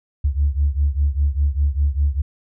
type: beating tone pair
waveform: sine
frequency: 69.7 / 74.7 Hz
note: C#2 / D2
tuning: +10 / +30 cents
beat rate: 5 Hz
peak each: -17 / -19 dBFS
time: 0.24-2.22 s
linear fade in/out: 10 ms
effects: tanh soft clip ceiling -9 dBFS